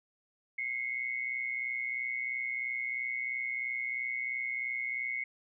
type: tone pair together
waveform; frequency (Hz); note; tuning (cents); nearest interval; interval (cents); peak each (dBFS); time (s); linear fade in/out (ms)
sine; 2066 / 2189; C7 / C#7; -22 / -22; minor second; 100; -37 / -34; 0.58-5.24; 5
effects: none